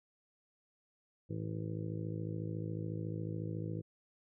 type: harmonic tone with a mistuned harmonic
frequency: 54 Hz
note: A1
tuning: 32 cents flat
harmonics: 2 / 3 / 4 / 5 / 6 / 7 / 8 / 9 / 10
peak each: -40 / -41 / -51 / -55 / -45 / -51 / -53 / -50 / -60 dBFS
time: 1.29-3.82 s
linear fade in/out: 20 ms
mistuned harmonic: 10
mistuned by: -33 cents
effects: none